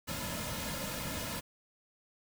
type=noise with comb filter; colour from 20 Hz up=pink; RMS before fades=-38 dBFS; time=0.07-1.41 s; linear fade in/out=20 ms; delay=2.6 ms; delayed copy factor=-0.75; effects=none